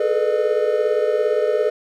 triangle tone cluster, 422.3 / 439.7 / 492.4 / 606 Hz, G#4 / A4 / B4 / D#5, +29 / -1 / -5 / -46 cents, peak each -20 dBFS, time 0-1.7 s, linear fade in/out 5 ms, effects none

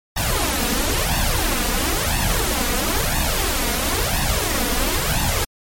pink noise with flanger, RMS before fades -20 dBFS, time 0.16-5.45 s, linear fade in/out 10 ms, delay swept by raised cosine 1.1 to 4.2 ms, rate 0.99 Hz, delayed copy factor +0.75, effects MP3 64 kbps

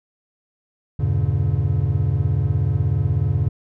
triangle chord, E diminished seventh, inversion none, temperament just, 82.41 / 98.89 / 118.67 / 142.4 Hz, E2 / G2 / Bb2 / Db3, 0 / +16 / +31 / +47 cents, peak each -22 / -19 / -22 / -20 dBFS, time 0.99-3.49 s, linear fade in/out 10 ms, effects none

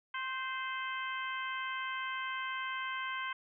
harmonic tone with a mistuned harmonic, 519 Hz, C5, 14 cents flat, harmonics 2 / 3 / 4 / 5 / 6, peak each -39 / -40 / -42 / -47 / -46 dBFS, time 0.14-3.33 s, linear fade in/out 5 ms, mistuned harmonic 2, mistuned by +27 cents, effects none

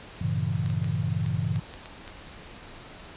sine chord, G diminished seventh, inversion none, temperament equal with one note detuned, 98 / 115.67 / 138.59 / 164.81 Hz, G2 / Bb2 / Db3 / Fb3, 0 / -13 / 0 / 0 cents, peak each -30 dBFS, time 0.21-1.6 s, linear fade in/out 5 ms
clicks, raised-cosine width 0.2 ms, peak -24 dBFS, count 8, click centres 0.661 / 0.701 / 0.844 / 1.262 / 1.56 / 1.739 / 1.858 / 2.078 s
effects pink hiss -45 dBFS RMS until 3.16 s + resampled to 8000 Hz

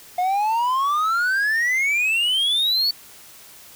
triangle exponential sweep, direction up, 710 to 4511 Hz, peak -16 dBFS, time 0.18-2.91 s, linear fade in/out 5 ms, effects white hiss -45 dBFS RMS until 3.75 s

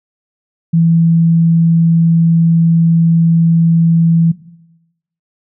sine tone, 165.9 Hz, E3, 11 cents sharp, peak -7 dBFS, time 0.73-4.32 s, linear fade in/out 10 ms, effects noise-tail reverb RT60 0.9 s tail -17 dB re dry

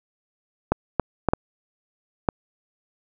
clicks, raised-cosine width 1 ms, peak -4 dBFS, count 5, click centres 0.72 / 0.997 / 1.287 / 1.335 / 2.288 s, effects none

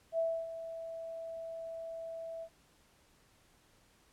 sine tone with ADSR envelope, 658 Hz, E5, 3 cents flat, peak -28 dBFS, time 0.12-2.49 s, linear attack 64 ms, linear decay 280 ms, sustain -12 dB, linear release 64 ms, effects pink hiss -67 dBFS RMS until 4.12 s + low-pass 12000 Hz 12 dB/octave

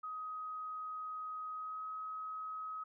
sine tone with pitch glide, 1259 to 1271.4 Hz, D#6 to D#6, +20 to +37 cents, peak -40 dBFS, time 0.03-2.84 s, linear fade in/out 10 ms, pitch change +17 cents, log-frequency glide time 1.54-1.85 s, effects none

